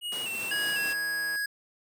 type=tone with vibrato; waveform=square; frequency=2794 Hz; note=F7; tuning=in tune; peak=-32 dBFS; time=0.01-0.95 s; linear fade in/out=50 ms; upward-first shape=square; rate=2 Hz; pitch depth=57 cents each way
type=noise with tremolo; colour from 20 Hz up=pink; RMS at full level=-39 dBFS; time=0.12-0.93 s; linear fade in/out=2 ms; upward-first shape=sine; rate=4.1 Hz; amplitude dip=35%
type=click train; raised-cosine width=0.5 ms; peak=-32 dBFS; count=135; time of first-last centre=0.51-1.358 s; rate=158 Hz
type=tone; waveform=square; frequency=1659 Hz; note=G#6; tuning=2 cents flat; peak=-29 dBFS; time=0.51-1.46 s; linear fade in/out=5 ms
effects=high-pass 200 Hz 12 dB/octave